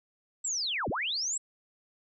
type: linear two-way sweep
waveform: sine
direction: down then up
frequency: 7902 to 49.86 to 7902 Hz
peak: -29 dBFS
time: 0.44-1.38 s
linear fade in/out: 10 ms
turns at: 0.89 s
effects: none